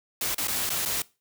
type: noise with dropouts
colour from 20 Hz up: white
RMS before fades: -28 dBFS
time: 0.21-1.02 s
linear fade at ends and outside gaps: 2 ms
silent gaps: 0.346-0.381 / 0.473-0.481 / 0.693-0.702 / 0.852-0.858 s
effects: noise-tail reverb RT60 0.3 s tail -22 dB re dry